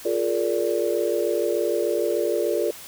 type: chord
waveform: sine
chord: Bb dominant seventh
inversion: second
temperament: just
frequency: 349.6 / 419.5 / 466.2 / 582.7 Hz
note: F4 / Ab4 / Bb4 / D5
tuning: +2 / +17 / 0 / -14 cents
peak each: -26 dBFS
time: 0.05-2.71 s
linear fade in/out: 5 ms
effects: white hiss -41 dBFS RMS until 2.87 s